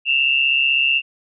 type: tone pair together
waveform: sine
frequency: 2658 / 2794 Hz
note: E7 / F7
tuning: +14 / 0 cents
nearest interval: minor second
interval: 86 cents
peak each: -17 dBFS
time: 0.05-1.02 s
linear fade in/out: 50 ms
effects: none